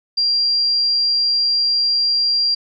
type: tone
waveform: sine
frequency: 4758 Hz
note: D8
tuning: 22 cents sharp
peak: -14 dBFS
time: 0.17-2.55 s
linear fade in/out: 10 ms
effects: none